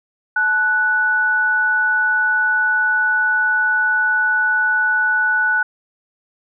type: tone pair together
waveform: sine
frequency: 864.6 / 1480 Hz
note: A5 / F#6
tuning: -31 / 0 cents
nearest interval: major sixth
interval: 931 cents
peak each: -24 / -14 dBFS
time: 0.36-5.63 s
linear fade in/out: 5 ms
effects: none